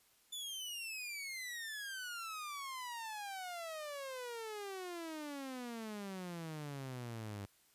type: exponential sweep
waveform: sawtooth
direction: down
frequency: 3520 to 98 Hz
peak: -39 dBFS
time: 0.32-7.46 s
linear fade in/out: 10 ms
effects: white hiss -70 dBFS RMS until 7.74 s + resampled to 32000 Hz